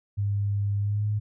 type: tone with pitch glide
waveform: sine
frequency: 101.3 to 105.11 Hz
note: G#2 to G#2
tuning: -43 to +21 cents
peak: -23 dBFS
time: 0.17-1.2 s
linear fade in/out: 20 ms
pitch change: +64 cents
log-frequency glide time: 0.79-1.06 s
effects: none